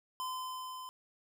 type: tone with level ramp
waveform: square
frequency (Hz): 1024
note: C6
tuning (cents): -38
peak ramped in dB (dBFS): -36 to -44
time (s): 0.2-0.89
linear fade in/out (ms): 0
effects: none